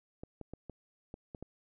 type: clicks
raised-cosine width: 2 ms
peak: -30 dBFS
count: 7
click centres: 0.235 / 0.413 / 0.536 / 0.697 / 1.141 / 1.348 / 1.426 s
effects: none